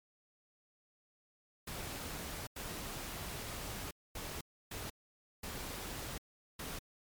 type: noise bursts at uneven times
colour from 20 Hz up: pink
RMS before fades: -43 dBFS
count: 6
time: 1.67-2.47 / 2.56-3.91 / 4.15-4.41 / 4.71-4.9 / 5.43-6.18 / 6.59-6.79 s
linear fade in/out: 5 ms
effects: MP3 96 kbps